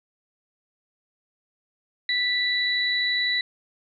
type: tone pair together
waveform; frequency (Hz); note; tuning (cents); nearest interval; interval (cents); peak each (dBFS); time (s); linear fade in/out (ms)
sine; 1973 / 3946; B6 / B7; -2 / -2; octave; 1200; -24; 2.09-3.41; 2
effects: none